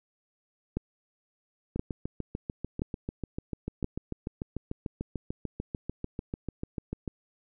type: two click trains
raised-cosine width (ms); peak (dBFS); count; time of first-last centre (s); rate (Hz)
3; -20 / -16; 37 / 4; 1.76-7.078 / 0.77-3.844; 6.77 / 0.976
effects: none